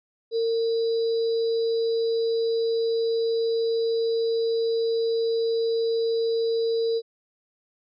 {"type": "tone with sample-and-hold", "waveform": "sine", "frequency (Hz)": 456.6, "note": "A#4", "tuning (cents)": -36, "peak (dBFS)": -21, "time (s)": [0.31, 7.02], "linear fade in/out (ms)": 50, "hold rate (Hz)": 4410, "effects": ["resampled to 16000 Hz"]}